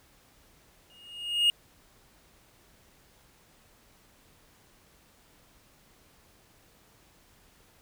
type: tone with exponential growth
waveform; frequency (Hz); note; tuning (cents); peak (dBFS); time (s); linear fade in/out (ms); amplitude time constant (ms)
triangle; 2855; F7; +37; -16; 0.9-1.5; 1; 130
effects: pink hiss -61 dBFS RMS until 7.81 s